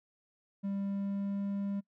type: tone with pitch glide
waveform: triangle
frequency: 197.9 to 199.51 Hz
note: G3 to G3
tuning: +17 to +31 cents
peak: -30 dBFS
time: 0.63-1.81 s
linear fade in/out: 20 ms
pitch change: +14 cents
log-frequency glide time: 0.79-1.43 s
effects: noise-tail reverb RT60 0.1 s tail -24 dB re dry